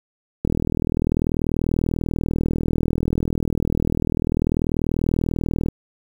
click train, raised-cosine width 3 ms, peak -8 dBFS, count 212, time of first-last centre 0.45-5.686 s, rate 40.3 Hz, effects 7-bit

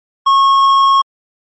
sine tone with tanh clipping, 1092 Hz, C#6, 26 cents flat, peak -8 dBFS, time 0.26-1.02 s, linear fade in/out 10 ms, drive 8 dB, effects MP3 32 kbps

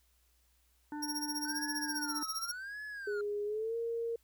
harmonic tone, 297.5 Hz, D4, 22 cents sharp, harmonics 1 / 3 / 5 / 6, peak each -39 / -44 / -51 / -58 dBFS, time 0.92-2.23 s, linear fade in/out 2 ms
sawtooth tone with tremolo, 5588 Hz, F8, in tune, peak -31 dBFS, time 1.02-2.52 s, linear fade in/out 10 ms, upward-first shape sine, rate 15 Hz, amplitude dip 90%
triangle tone with vibrato, 1485 Hz, F#6, 6 cents sharp, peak -39 dBFS, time 1.45-3.21 s, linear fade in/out 2 ms, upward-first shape sine, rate 0.9 Hz, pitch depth 240 cents each way
sine tone with pitch glide, 412.6 to 463.1 Hz, G#4 to A#4, -11 to -11 cents, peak -33 dBFS, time 3.07-4.16 s, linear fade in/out 5 ms, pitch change +200 cents, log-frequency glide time 3.45-3.76 s
effects added 60 Hz sine -70 dBFS peak until 4.23 s + white hiss -73 dBFS RMS until 4.23 s

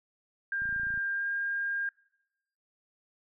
sine tone with pitch glide, 1598 to 1610 Hz, G6 to G6, +33 to +46 cents, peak -29 dBFS, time 0.52-1.89 s, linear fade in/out 2 ms, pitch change +13 cents, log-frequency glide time 1.14-1.26 s
click train, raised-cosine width 5 ms, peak -36 dBFS, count 11, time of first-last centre 0.62-0.976 s, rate 28.1 Hz
effects noise-tail reverb RT60 0.9 s tail -25 dB re dry

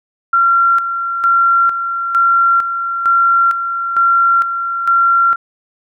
sine tone with tremolo, 1371 Hz, F6, 32 cents flat, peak -8 dBFS, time 0.33-5.36 s, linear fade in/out 5 ms, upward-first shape square, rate 1.1 Hz, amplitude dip 60%, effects none

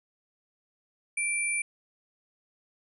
sine tone pair together, 2349 / 9396 Hz, D7 / D9, 0 / 0 cents, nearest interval 2 octaves, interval 2400 cents, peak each -28 / -31 dBFS, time 1.17-1.62 s, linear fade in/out 5 ms, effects none

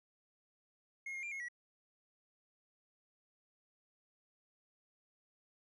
triangle tone with pitch steps, 2153 / 2134 / 2381 / 2166 / 1932 Hz, C7 / C7 / D7 / C#7 / B6, +49 / +34 / +23 / -41 / -39 cents, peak -39 dBFS, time 1.06-1.485 s, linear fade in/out 5 ms, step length 85 ms, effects resampled to 24000 Hz

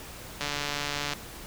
click train, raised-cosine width 0.2 ms, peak -13 dBFS, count 106, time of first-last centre 0.41-1.134 s, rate 145 Hz, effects pink hiss -43 dBFS RMS until 1.46 s

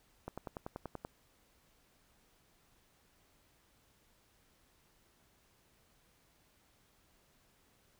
click train, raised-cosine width 1 ms, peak -27 dBFS, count 9, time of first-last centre 0.28-1.049 s, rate 10.4 Hz, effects pink hiss -70 dBFS RMS until 7.99 s

